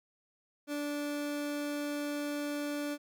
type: tone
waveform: 30% pulse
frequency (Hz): 291.5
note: D4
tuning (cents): -13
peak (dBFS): -31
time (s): 0.67-2.98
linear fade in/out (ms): 50
effects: none